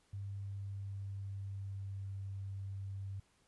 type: tone with pitch glide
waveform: sine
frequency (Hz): 99.3 to 97.71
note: G2 to G2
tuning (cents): +23 to -5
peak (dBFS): -40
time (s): 0.13-3.2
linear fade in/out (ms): 5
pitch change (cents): -28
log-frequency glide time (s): 0.27-2.18
effects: pink hiss -72 dBFS RMS until 3.47 s + resampled to 24000 Hz